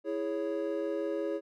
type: chord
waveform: triangle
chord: C# minor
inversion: first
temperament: equal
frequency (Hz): 329.6 / 415.3 / 554.4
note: E4 / G#4 / C#5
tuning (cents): 0 / 0 / 0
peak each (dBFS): -33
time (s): 0.04-1.41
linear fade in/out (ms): 50
effects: none